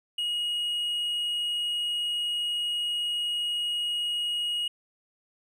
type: tone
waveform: triangle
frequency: 2887 Hz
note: F#7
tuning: 43 cents flat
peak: -25 dBFS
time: 0.18-4.68 s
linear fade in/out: 5 ms
effects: none